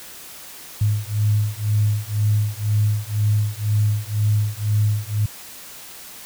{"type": "beating tone pair", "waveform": "sine", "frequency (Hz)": [104.5, 106.5], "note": ["G#2", "G#2"], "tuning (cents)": [11, 44], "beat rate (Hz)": 2, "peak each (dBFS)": -20, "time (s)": [0.81, 5.26], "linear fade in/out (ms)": 5, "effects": ["white hiss -39 dBFS RMS until 6.25 s"]}